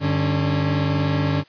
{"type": "tone cluster", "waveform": "40% pulse", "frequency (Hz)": [97.8, 148.9, 276.8], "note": ["G2", "D3", "C#4"], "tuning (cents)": [-4, 24, -2], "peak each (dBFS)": [-24, -20, -24], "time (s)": [0, 1.44], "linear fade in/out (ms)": 50, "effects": ["white hiss -53 dBFS RMS until 1.48 s", "resampled to 11025 Hz"]}